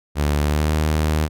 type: tone with pitch glide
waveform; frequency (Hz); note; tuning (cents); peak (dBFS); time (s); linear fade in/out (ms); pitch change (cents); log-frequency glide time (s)
sawtooth; 73.42 to 77.16; D2 to D#2; 0 to -14; -13; 0.15-1.29; 50; +86; 0.4-0.71
effects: none